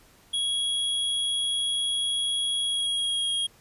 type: tone with pitch glide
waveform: square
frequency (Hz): 3322 to 3269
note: G#7 to G#7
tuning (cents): 0 to -28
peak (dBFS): -25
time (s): 0.33-3.47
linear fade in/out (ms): 10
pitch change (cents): -28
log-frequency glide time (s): 2.62-3.34
effects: pink hiss -57 dBFS RMS until 3.6 s + resampled to 32000 Hz